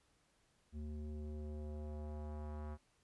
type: tone with low-pass filter sweep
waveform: square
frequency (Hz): 75.3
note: D2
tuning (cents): +44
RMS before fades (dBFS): -45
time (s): 0.72-2.78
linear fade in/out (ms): 50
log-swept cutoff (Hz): 260 to 1200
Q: 1.5
effects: pink hiss -75 dBFS RMS until 3.03 s + resampled to 24000 Hz